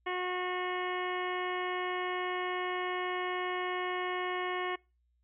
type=harmonic tone; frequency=363.5 Hz; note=F#4; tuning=31 cents flat; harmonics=1 / 2 / 3 / 4 / 5 / 6 / 7 / 8 / 9; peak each=-36 / -39 / -38 / -50 / -40 / -41 / -52 / -46 / -55 dBFS; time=0.06-4.76 s; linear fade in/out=10 ms; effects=noise-tail reverb RT60 0.3 s tail -26 dB re dry + added 60 Hz sine -70 dBFS peak until 5.23 s